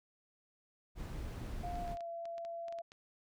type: noise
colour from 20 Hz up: brown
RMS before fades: -42 dBFS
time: 0.95-1.97 s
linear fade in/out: 50 ms
type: tone with pitch glide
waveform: sine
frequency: 704 to 676.1 Hz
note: F5 to E5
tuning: +14 to +44 cents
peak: -40 dBFS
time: 1.63-2.82 s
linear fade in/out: 10 ms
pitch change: -70 cents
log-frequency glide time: 1.78-2.08 s
type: clicks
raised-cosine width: 0.2 ms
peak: -37 dBFS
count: 11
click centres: 1.756 / 1.879 / 1.971 / 2.007 / 2.255 / 2.381 / 2.45 / 2.683 / 2.725 / 2.787 / 2.919 s
effects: none